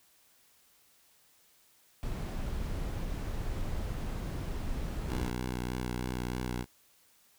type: noise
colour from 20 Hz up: brown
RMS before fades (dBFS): -35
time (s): 2.03-5.3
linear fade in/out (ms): 0
type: tone with vibrato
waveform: 10% pulse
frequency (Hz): 61.74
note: B1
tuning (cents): 0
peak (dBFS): -25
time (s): 5.07-6.66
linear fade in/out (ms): 50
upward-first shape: sine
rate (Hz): 3.2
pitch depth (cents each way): 31
effects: white hiss -65 dBFS RMS until 7.38 s